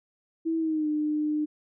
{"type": "tone with pitch glide", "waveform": "sine", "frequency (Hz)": [325.8, 302.2], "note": ["E4", "D4"], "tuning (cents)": [-20, 50], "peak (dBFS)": -24, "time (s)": [0.45, 1.46], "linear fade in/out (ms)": 20, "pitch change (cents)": -130, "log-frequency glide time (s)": [0.58, 0.88], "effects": []}